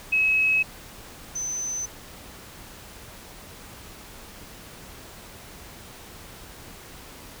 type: tone pair in turn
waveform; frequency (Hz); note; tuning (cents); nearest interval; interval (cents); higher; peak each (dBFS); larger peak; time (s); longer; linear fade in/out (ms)
sine; 2566 / 6103; E7 / G8; -47 / -47; octave + minor third; 1500; second; -18 / -27; first; 0.12-0.63 / 1.35-1.86; neither; 10
effects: pink hiss -44 dBFS RMS until 7.4 s

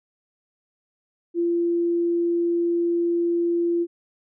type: tone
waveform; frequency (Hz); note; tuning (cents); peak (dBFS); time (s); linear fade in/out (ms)
sine; 342.5; F4; -34; -19; 1.34-3.87; 50
effects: none

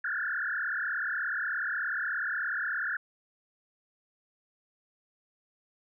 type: tone with frequency modulation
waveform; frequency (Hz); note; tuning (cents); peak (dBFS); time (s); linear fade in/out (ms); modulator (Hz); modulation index
sine; 1581; G6; +14; -29; 0.04-2.97; 5; 36.7; 5.2
effects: none

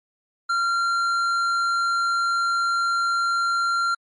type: tone with tanh clipping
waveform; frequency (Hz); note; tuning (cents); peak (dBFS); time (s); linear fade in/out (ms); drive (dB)
sine; 1379; F6; -22; -21; 0.49-3.95; 10; 10
effects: MP3 48 kbps

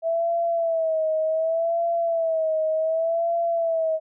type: tone with vibrato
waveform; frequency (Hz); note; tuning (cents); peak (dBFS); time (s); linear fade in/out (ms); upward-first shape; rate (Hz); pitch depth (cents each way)
sine; 654; E5; -14; -20; 0.02-4; 50; sine; 0.67; 65
effects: none

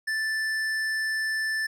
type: tone with hard clipping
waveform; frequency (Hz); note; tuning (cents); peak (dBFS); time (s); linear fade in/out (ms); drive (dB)
triangle; 1760; A6; 0; -27; 0.07-1.67; 10; 14
effects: none

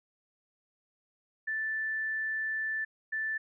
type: tone bursts at uneven times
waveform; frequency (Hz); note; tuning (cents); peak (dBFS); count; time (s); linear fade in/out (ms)
sine; 1760; A6; 0; -30; 2; 1.47-2.85 / 3.12-3.38; 10
effects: none

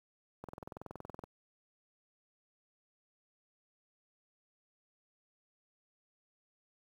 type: click train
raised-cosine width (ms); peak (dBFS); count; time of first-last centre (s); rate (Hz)
1; -30; 18; 0.44-1.238; 21.3
effects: high-pass 60 Hz 12 dB/octave + 10-bit

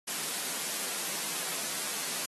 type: high-pass noise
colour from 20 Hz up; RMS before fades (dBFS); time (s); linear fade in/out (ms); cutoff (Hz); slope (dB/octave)
white; -34; 0.07-2.26; 10; 150; 48
effects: AAC 32 kbps

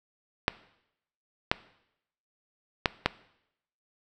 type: clicks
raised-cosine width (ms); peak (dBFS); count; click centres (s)
0.3; -5; 4; 0.481 / 1.515 / 2.858 / 3.06
effects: noise-tail reverb RT60 0.8 s tail -19 dB re dry

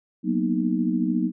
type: chord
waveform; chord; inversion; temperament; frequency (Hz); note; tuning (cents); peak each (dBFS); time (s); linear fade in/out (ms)
sine; B major seventh; second; equal; 185 / 233.1 / 246.9 / 311.1; F#3 / A#3 / B3 / D#4; 0 / 0 / 0 / 0; -26; 0.23-1.32; 50
effects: none

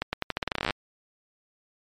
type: accelerating click train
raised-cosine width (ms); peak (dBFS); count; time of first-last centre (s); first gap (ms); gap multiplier
0.3; -10; 18; 0.02-0.707; 110; 0.85
effects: MP3 64 kbps

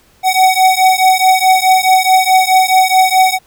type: beating tone pair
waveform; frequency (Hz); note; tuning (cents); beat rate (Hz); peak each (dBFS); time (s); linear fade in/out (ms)
square; 749 / 753.7; F#5 / F#5; +21 / +32; 4.7; -11; 0.23-3.39; 50
effects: pink hiss -50 dBFS RMS until 3.46 s

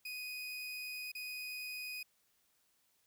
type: tone with dropouts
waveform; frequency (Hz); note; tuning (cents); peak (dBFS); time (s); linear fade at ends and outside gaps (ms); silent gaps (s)
30% pulse; 2493; D#7; +3; -39; 0.05-2.03; 5; 1.118-1.15
effects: white hiss -75 dBFS RMS until 3.06 s

